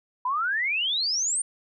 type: exponential sweep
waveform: sine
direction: up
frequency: 970 to 9110 Hz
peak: -23 dBFS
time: 0.25-1.42 s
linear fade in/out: 5 ms
effects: none